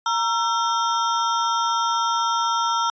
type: ring-modulated tone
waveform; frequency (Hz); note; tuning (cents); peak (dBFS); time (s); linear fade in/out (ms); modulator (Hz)
square; 1140; C#6; +48; -17; 0.06-2.9; 2; 208
effects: resampled to 16000 Hz